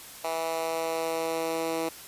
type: tone with high-pass filter sweep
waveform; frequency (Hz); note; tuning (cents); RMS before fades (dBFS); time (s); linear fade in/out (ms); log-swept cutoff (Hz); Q
10% pulse; 163.4; E3; -15; -30; 0.24-1.89; 5; 650 to 360; 1.9
effects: white hiss -45 dBFS RMS until 2.07 s + resampled to 32000 Hz